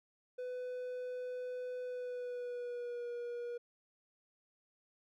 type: tone with pitch glide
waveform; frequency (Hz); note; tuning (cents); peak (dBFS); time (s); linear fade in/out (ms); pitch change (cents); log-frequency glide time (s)
triangle; 500 to 479.4; B4 to A#4; +21 to +48; -37; 0.38-3.58; 10; -73; 1.82-3.09
effects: none

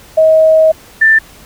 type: tone pair in turn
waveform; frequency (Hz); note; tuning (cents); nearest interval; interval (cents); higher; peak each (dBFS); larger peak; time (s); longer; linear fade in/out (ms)
sine; 635 / 1776.4; D#5 / A6; +35 / +16; octave + tritone; 1781; second; -4; neither; 0.17-0.72 / 1.01-1.19; first; 10
effects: pink hiss -39 dBFS RMS until 1.45 s

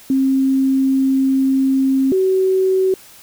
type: tone pair in turn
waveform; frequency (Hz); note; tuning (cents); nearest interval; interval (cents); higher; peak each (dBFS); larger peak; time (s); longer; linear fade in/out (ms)
sine; 267.2 / 377.9; C4 / F#4; +36 / +37; tritone; 601; second; -12; neither; 0.1-2.12 / 2.12-2.94; first; 2
effects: white hiss -43 dBFS RMS until 3.22 s

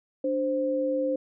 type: tone pair together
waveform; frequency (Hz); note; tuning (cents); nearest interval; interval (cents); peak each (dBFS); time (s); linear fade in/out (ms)
sine; 293.7 / 522.9; D4 / C5; 0 / -1; minor seventh; 999; -29 / -25; 0.24-1.16; 5
effects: none

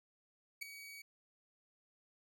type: tone with ADSR envelope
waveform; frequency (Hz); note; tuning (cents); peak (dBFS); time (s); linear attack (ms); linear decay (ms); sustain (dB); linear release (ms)
sawtooth; 2262; C#7; +34; -33; 0.61-1.02; 16; 3; -13; 6
effects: none

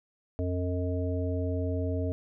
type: harmonic tone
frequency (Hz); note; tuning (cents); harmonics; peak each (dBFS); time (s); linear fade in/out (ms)
90; F#2; -47; 1 / 3 / 5 / 7; -29 / -34 / -36 / -37; 0.39-2.12; 0
effects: none

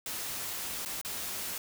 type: noise with dropouts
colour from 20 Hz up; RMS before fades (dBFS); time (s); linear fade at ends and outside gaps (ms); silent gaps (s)
white; -37; 0.06-1.58; 2; 0.851-0.858 / 1.014-1.048
effects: none

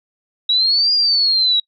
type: exponential two-way sweep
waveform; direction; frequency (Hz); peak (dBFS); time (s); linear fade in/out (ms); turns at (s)
sine; up then down; 3843 to 4875 to 3843; -12; 0.49-1.6; 5; 0.93
effects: noise-tail reverb RT60 0.1 s tail -25 dB re dry

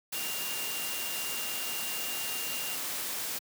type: tone in noise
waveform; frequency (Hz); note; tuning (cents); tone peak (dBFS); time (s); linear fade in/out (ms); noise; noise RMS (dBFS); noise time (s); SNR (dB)
sine; 2794; F7; 0; -39; 0.14-2.76; 10; white; -35; 0.12-3.39; -7
effects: high-pass 150 Hz 12 dB/octave

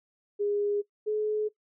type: tone pair in turn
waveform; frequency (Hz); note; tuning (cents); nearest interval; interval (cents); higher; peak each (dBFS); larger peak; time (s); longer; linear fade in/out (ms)
sine; 410.1 / 426.2; G#4 / G#4; -22 / +45; minor second; 67; second; -25; neither; 0.39-0.82 / 1.06-1.49; neither; 20
effects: noise-tail reverb RT60 0.1 s tail -19 dB re dry

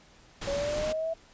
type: noise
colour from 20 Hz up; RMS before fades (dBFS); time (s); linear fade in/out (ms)
pink; -36; 0.41-0.93; 10
type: linear sweep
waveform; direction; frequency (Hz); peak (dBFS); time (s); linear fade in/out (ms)
sine; up; 554.4 to 659.3; -28; 0.47-1.14; 10
effects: pink hiss -57 dBFS RMS until 1.33 s + resampled to 16000 Hz

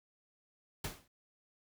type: noise with exponential decay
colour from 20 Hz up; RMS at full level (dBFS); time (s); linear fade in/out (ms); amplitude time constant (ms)
pink; -36; 0.84-1.08; 5; 52
effects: none

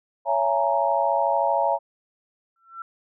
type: chord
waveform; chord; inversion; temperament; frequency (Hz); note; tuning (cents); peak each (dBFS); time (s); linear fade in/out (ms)
sine; A# half-diminished seventh; first; just; 559.4 / 671.3 / 839.1 / 932.3; C#5 / E5 / G#5 / A#5; +16 / +31 / +18 / 0; -25 / -24 / -25 / -24; 0.25-1.79; 50
type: tone with exponential growth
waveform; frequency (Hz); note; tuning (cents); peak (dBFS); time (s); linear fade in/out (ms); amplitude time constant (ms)
sine; 1347; E6; +37; -29; 2.56-2.82; 2; 55
effects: none

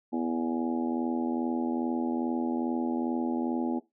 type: harmonic tone with a mistuned harmonic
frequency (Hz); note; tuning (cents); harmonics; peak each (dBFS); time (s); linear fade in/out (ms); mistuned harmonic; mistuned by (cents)
82.41; E2; 0; 3 / 4 / 5 / 6 / 7 / 8 / 9 / 10; -29 / -32 / -41 / -46 / -42 / -47 / -42 / -39; 0.12-3.8; 20; 10; +22
effects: noise-tail reverb RT60 0.2 s tail -19 dB re dry

